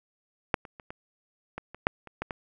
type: clicks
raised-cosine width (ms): 0.5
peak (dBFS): -7 / -28 / -29 / -24 / -20 / -27 / -6 / -29 / -16 / -18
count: 10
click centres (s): 0.542 / 0.652 / 0.798 / 0.905 / 1.58 / 1.746 / 1.869 / 2.073 / 2.22 / 2.308
effects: none